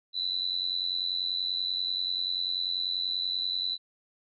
sine tone with amplitude modulation, 3987 Hz, B7, 16 cents sharp, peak -24 dBFS, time 0.13-3.78 s, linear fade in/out 50 ms, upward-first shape sine, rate 90.3 Hz, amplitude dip 85%, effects none

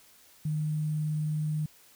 sine tone with sample-and-hold, 153.1 Hz, D#3, 28 cents flat, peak -27 dBFS, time 0.45-1.66 s, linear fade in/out 5 ms, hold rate 8820 Hz, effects white hiss -58 dBFS RMS until 1.95 s

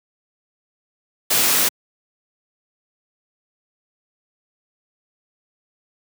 white noise, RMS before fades -17 dBFS, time 1.3-1.69 s, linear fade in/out 10 ms, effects high-pass 150 Hz 12 dB/octave

